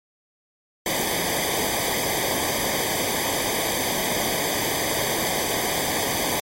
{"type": "noise with comb filter", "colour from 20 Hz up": "pink", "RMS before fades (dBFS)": -24, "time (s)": [0.86, 6.4], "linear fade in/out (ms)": 2, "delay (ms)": 0.73, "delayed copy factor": -0.95, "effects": ["MP3 64 kbps"]}